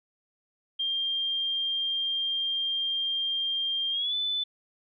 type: tone with pitch glide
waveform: sine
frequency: 3194 to 3503 Hz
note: G7 to A7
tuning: +32 to -8 cents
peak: -26 dBFS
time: 0.79-4.44 s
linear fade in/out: 10 ms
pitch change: +160 cents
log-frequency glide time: 3.91-4.15 s
effects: none